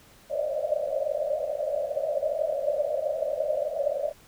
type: band-pass noise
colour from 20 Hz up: white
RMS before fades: -28 dBFS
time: 0.29-4.13 s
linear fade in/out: 50 ms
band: 550 to 630 Hz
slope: 96 dB/octave
effects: pink hiss -55 dBFS RMS until 4.27 s